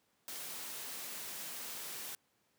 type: noise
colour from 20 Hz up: white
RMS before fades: -44 dBFS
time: 0.28-2.15 s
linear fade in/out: 0 ms
effects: pink hiss -75 dBFS RMS until 2.58 s + high-pass 150 Hz 12 dB/octave